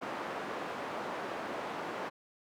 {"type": "band-pass noise", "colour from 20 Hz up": "white", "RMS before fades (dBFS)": -39, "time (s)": [0.01, 2.1], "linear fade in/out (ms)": 20, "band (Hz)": [240, 1100], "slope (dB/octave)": 12, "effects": []}